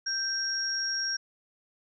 sine tone pair together, 1568 / 5588 Hz, G6 / F8, 0 / 0 cents, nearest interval octave + minor seventh, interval 2200 cents, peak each -33 / -29 dBFS, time 0.06-1.17 s, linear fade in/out 10 ms, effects none

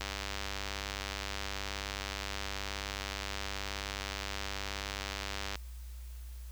click train, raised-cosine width 0.2 ms, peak -19 dBFS, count 550, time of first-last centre 0.01-5.555 s, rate 99 Hz, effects added 60 Hz sine -42 dBFS peak until 6.51 s + white hiss -59 dBFS RMS until 6.51 s

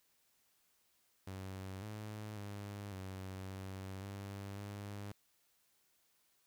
sawtooth tone with pitch steps, 95.3 / 106.3 / 101.6 / 94.9 / 95.7 / 99.3 / 101.6 Hz, G2 / G#2 / G#2 / F#2 / G2 / G2 / G#2, -48 / +41 / -38 / +44 / -41 / +23 / -38 cents, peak -40 dBFS, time 1.27-5.12 s, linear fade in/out 5 ms, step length 550 ms, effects white hiss -75 dBFS RMS until 6.46 s

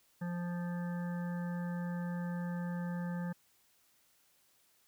harmonic tone, 174.9 Hz, F3, 3 cents sharp, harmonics 1 / 3 / 5 / 7 / 9 / 10, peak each -35 / -48 / -50 / -55 / -53 / -54 dBFS, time 0.21-3.33 s, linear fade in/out 10 ms, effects white hiss -70 dBFS RMS until 4.87 s

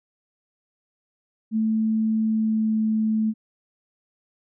sine tone with pitch glide, 220 to 218.4 Hz, A3 to A3, 0 to -13 cents, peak -19 dBFS, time 1.51-3.34 s, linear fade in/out 50 ms, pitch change -13 cents, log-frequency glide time 2.2-2.78 s, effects none

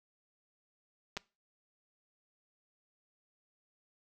clicks, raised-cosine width 0.2 ms, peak -20 dBFS, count 2, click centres 1.168 / 1.173 s, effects noise-tail reverb RT60 0.3 s tail -22 dB re dry

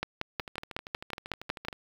two click trains, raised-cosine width 0.3 ms, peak -24 / -14 dBFS, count 18 / 10, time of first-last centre 0.4-1.728 / 0.03-1.684 s, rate 12.8 / 5.44 Hz, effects 7-bit

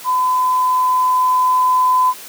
sine tone with level ramp, 1012 Hz, B5, 42 cents sharp, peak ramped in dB -13 to -10 dBFS, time 0.04-2.14 s, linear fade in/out 50 ms, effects white hiss -35 dBFS RMS until 2.28 s + high-pass 200 Hz 12 dB/octave

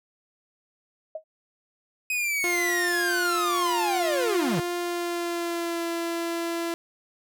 sine tone with exponential decay, 631 Hz, D#5, 24 cents sharp, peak -27 dBFS, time 1.15-1.24 s, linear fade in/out 5 ms, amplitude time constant 18 ms
45% pulse linear sweep, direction down, 2525 to 138.6 Hz, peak -24 dBFS, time 2.1-4.6 s, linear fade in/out 2 ms
sawtooth tone with pitch glide, 350.4 to 337.5 Hz, F4 to E4, +6 to +41 cents, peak -23 dBFS, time 2.44-6.74 s, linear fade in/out 0 ms, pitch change -65 cents, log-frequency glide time 4.75-5.85 s
effects none

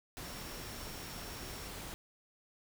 sine tone in noise, 5500 Hz, F8, 27 cents flat, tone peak -54 dBFS, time 0.24-1.68 s, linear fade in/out 0 ms, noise pink, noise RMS -45 dBFS, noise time 0.17-1.94 s, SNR -12 dB, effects none

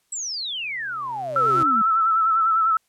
sine exponential sweep, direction down, 7970 to 207.7 Hz, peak -26 dBFS, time 0.12-1.82 s, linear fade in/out 5 ms
sawtooth tone with exponential growth, 130.81 Hz, C3, in tune, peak -23 dBFS, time 0.48-1.63 s, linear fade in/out 0 ms, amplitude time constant 250 ms
sine tone with vibrato, 1318.5 Hz, E6, in tune, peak -16 dBFS, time 1.36-2.77 s, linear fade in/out 2 ms, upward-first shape sine, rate 10 Hz, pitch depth 47 cents each way
effects white hiss -68 dBFS RMS until 2.88 s + low-pass 12000 Hz 12 dB/octave

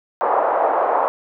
pink band-pass noise, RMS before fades -18 dBFS, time 0.21-1.08 s, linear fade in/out 0 ms, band 570 to 1000 Hz, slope 24 dB/octave, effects none

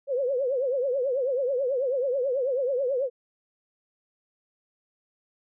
sine tone with vibrato, 523.3 Hz, C5, in tune, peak -23 dBFS, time 0.07-3.1 s, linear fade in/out 50 ms, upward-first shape triangle, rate 9.2 Hz, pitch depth 170 cents each way, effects none

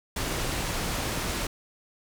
pink low-pass noise, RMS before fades -30 dBFS, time 0.16-1.47 s, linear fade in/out 5 ms, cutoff 11000 Hz, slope 12 dB/octave, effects none

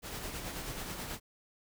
pink noise with tremolo, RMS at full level -39 dBFS, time 0.02-1.2 s, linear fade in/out 50 ms, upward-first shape sine, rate 9.3 Hz, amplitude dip 40%, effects none

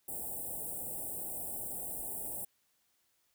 white band-stop noise, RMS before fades -40 dBFS, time 0.08-2.45 s, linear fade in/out 5 ms, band 860 to 7900 Hz, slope 96 dB/octave, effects white hiss -75 dBFS RMS until 3.34 s

